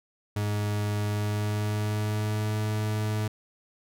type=tone with pitch glide; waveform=40% pulse; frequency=104.1 to 107.09 Hz; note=G#2 to A2; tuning=+5 to -46 cents; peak=-25 dBFS; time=0.36-3.28 s; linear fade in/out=5 ms; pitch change=+49 cents; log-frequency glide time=1.03-2.59 s; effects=none